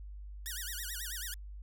5% pulse tone with vibrato, 1661.2 Hz, G#6, in tune, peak -28 dBFS, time 0.46-1.34 s, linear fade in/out 0 ms, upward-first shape sine, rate 9.2 Hz, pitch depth 260 cents each way, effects added 50 Hz sine -43 dBFS peak until 1.62 s

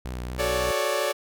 sawtooth tone with vibrato, 61.74 Hz, B1, in tune, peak -27 dBFS, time 0.05-0.71 s, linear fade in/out 0 ms, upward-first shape sine, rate 4.3 Hz, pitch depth 38 cents each way
sawtooth chord, D major seventh, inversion first, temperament equal with one note detuned, 370 / 435.7 / 554.4 / 587.3 Hz, F#4 / A4 / C#5 / D5, 0 / -17 / 0 / 0 cents, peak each -29 / -27 / -24 / -23 dBFS, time 0.38-1.13 s, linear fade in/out 20 ms
effects none

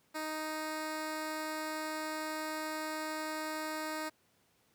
10% pulse tone, 311.1 Hz, D#4, in tune, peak -28 dBFS, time 0.14-4.1 s, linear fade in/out 20 ms, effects pink hiss -71 dBFS RMS until 4.74 s + high-pass 100 Hz 12 dB/octave

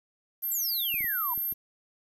sine tone, 12630 Hz, G9, 12 cents sharp, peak -28 dBFS, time 0.42-1.54 s, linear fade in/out 20 ms
sine exponential sweep, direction down, 7940 to 928 Hz, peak -31 dBFS, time 0.51-1.34 s, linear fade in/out 5 ms
clicks, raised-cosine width 3 ms, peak -34 dBFS, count 5, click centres 0.942 / 1.007 / 1.044 / 1.377 / 1.525 s
effects 9-bit

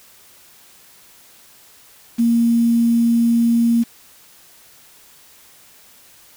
sine tone with quantisation, 233.1 Hz, A#3, in tune, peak -12 dBFS, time 2.18-3.84 s, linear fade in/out 20 ms, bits 6, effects white hiss -48 dBFS RMS until 6.36 s

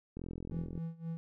click train, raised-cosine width 3 ms, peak -29 dBFS, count 27, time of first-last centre 0.17-0.777 s, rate 42.8 Hz
triangle tone with tremolo, 164.9 Hz, E3, 1 cent sharp, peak -33 dBFS, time 0.51-1.17 s, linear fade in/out 0 ms, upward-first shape sine, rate 3.8 Hz, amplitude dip 90%
effects none

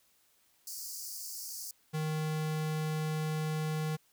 pink high-pass noise, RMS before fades -42 dBFS, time 0.67-1.71 s, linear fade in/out 2 ms, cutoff 4600 Hz, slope 96 dB/octave
square tone, 155.56 Hz, D#3, in tune, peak -32 dBFS, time 1.93-3.97 s, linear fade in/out 20 ms
effects white hiss -69 dBFS RMS until 4.12 s

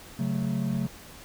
triangle chord, F# minor, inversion second, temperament equal, 138.59 / 185 / 220 Hz, C#3 / F#3 / A3, 0 / 0 / 0 cents, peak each -28 dBFS, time 0.19-0.87 s, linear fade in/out 5 ms, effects pink hiss -47 dBFS RMS until 1.24 s

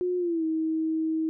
sine tone with pitch glide, 360 to 318.9 Hz, F#4 to D#4, -47 to +43 cents, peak -24 dBFS, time 0.01-1.29 s, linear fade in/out 0 ms, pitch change -210 cents, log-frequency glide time 0.18-0.44 s, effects none

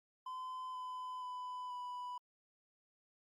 triangle tone with pitch steps, 1022 / 1010.8 / 999.8 / 988.9 Hz, C6 / B5 / B5 / B5, -41 / +40 / +21 / +2 cents, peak -40 dBFS, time 0.26-2.18 s, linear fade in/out 5 ms, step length 480 ms, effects Opus 48 kbps

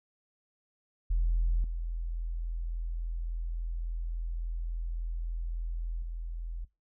sine tone with level steps, 41.77 Hz, E1, 24 cents sharp, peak -23 / -31 / -34 dBFS, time 1.1-6.65 s, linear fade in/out 10 ms, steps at 1.64 / 6.02 s, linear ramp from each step 2 ms, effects noise-tail reverb RT60 0.2 s tail -19 dB re dry + tanh soft clip ceiling -20 dBFS

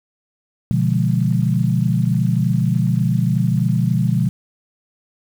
sine chord, B diminished seventh, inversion none, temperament equal, 123.47 / 146.83 / 174.61 / 207.7 Hz, B2 / D3 / F3 / Ab3, 0 / 0 / 0 / 0 cents, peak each -18 / -21 / -19 / -23 dBFS, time 0.71-4.29 s, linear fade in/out 0 ms, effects 7-bit

